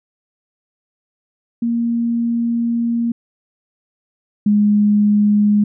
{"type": "tone pair in turn", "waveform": "sine", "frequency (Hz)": [233.9, 207.7], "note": ["A#3", "G#3"], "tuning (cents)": [6, 0], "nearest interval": "major second", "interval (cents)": 206, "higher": "first", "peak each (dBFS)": [-15, -10], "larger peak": "second", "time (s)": [[1.62, 3.12], [4.46, 5.64]], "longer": "first", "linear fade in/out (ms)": 5, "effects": []}